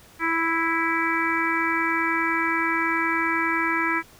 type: harmonic tone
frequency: 329.6 Hz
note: E4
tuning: in tune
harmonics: 1 / 3 / 4 / 5 / 6 / 7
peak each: -28 / -28 / -28 / -28 / -28 / -28 dBFS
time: 0.19-4.03 s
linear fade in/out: 50 ms
effects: pink hiss -51 dBFS RMS until 4.19 s